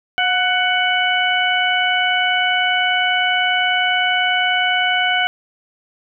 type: harmonic tone with a mistuned harmonic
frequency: 745 Hz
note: F#5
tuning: 12 cents sharp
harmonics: 1 / 2 / 3 / 4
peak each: -20 / -19 / -21 / -20 dBFS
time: 0.18-5.27 s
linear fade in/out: 0 ms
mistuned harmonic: 1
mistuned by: -44 cents
effects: none